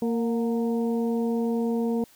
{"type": "harmonic tone with a mistuned harmonic", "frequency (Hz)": 231.3, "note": "A#3", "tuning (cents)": -13, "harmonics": [1, 2, 3, 4], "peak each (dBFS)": [-24, -28, -39, -41], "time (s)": [0.02, 2.04], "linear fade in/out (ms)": 2, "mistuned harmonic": 3, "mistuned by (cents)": 55, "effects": ["white hiss -56 dBFS RMS until 2.15 s"]}